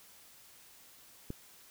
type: click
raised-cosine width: 3 ms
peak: -25 dBFS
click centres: 1.304 s
effects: white hiss -58 dBFS RMS until 1.7 s